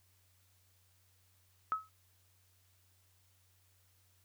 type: tone with exponential decay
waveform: sine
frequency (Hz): 1286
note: E6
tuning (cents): -43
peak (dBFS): -27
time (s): 1.72-1.89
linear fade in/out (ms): 0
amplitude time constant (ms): 36
effects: added 92 Hz sine -70 dBFS peak until 4.24 s + white hiss -72 dBFS RMS until 4.24 s